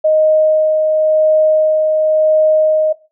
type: tone with tremolo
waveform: sine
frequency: 622.3 Hz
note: D#5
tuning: in tune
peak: -7 dBFS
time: 0.04-2.93 s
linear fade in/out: 10 ms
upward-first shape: sine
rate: 0.94 Hz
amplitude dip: 30%
effects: noise-tail reverb RT60 0.3 s tail -18 dB re dry